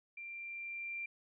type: tone with level ramp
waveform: sine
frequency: 2369 Hz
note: D7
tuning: 14 cents sharp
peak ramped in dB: -44 to -38 dBFS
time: 0.17-1.06 s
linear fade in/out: 5 ms
effects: none